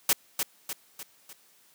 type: noise with echo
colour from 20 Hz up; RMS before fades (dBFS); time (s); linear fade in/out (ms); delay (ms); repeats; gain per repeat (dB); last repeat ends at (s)
white; -22; 0.09-0.13; 2; 300; 4; -6; 1.33
effects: white hiss -61 dBFS RMS until 1.74 s + high-pass 150 Hz 12 dB/octave